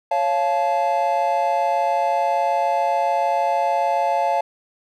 triangle chord, Db augmented, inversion none, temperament just, 554.4 / 693 / 866.2 Hz, Db5 / F5 / A5, 0 / -14 / -27 cents, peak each -22 / -19 / -19 dBFS, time 0.11-4.41 s, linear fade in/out 5 ms, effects none

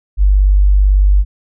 sine tone, 49 Hz, G1, in tune, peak -6 dBFS, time 0.17-1.25 s, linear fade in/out 50 ms, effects none

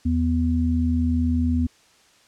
sine tone pair together, 82.2 / 246.5 Hz, E2 / B3, -4 / -3 cents, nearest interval octave + perfect fifth, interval 1901 cents, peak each -21 dBFS, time 0.05-1.67 s, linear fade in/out 10 ms, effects white hiss -56 dBFS RMS until 2.27 s + low-pass 7000 Hz 12 dB/octave

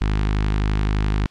sawtooth tone with notch filter, 51.7 Hz, G#1, 7 cents flat, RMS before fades -20 dBFS, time 0.01-1.26 s, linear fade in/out 0 ms, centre 560 Hz, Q 1.2, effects white hiss -55 dBFS RMS until 1.3 s + low-pass 4000 Hz 12 dB/octave

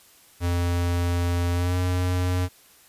square tone with pitch glide, 87.2 to 90.38 Hz, F2 to F#2, -2 to -40 cents, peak -22 dBFS, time 0.4-2.49 s, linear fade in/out 50 ms, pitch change +62 cents, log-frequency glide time 1.53-1.78 s, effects white hiss -54 dBFS RMS until 2.88 s + resampled to 32000 Hz

